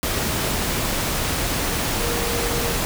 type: tone in noise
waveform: sine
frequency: 471.9 Hz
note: A#4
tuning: 21 cents sharp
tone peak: -28 dBFS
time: 2-2.72 s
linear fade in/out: 0 ms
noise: pink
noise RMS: -23 dBFS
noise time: 0.03-2.85 s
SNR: -8 dB
effects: none